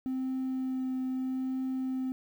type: tone with vibrato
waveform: triangle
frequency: 260 Hz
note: C4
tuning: 11 cents flat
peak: -27 dBFS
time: 0.06-2.12 s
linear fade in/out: 0 ms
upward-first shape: triangle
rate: 0.79 Hz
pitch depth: 10 cents each way
effects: tanh soft clip ceiling -25 dBFS + 10-bit